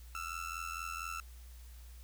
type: tone with amplitude modulation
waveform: 30% pulse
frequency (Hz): 1333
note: E6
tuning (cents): +19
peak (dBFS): -33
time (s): 0.15-1.2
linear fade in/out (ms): 0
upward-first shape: sine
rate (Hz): 84.3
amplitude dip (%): 85
effects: added 60 Hz sine -49 dBFS peak until 2.03 s + white hiss -62 dBFS RMS until 2.03 s